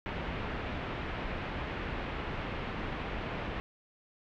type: low-pass noise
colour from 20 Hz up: pink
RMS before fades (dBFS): -37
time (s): 0.06-3.6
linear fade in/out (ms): 0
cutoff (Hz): 2900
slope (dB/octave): 24
effects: none